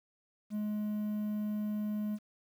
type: tone with quantisation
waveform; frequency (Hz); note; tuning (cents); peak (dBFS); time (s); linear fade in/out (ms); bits
triangle; 210.6; G#3; +24; -30; 0.5-2.19; 50; 10
effects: none